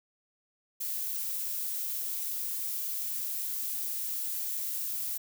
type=noise; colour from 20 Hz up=violet; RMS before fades=-34 dBFS; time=0.8-5.18 s; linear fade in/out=10 ms; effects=none